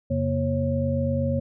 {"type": "tone cluster", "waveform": "sine", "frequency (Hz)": [88.1, 136.4, 236.3, 547], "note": ["F2", "C#3", "A#3", "C#5"], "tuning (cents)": [16, -28, 24, -23], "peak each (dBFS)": -27, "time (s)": [0.1, 1.4], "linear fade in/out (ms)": 10, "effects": []}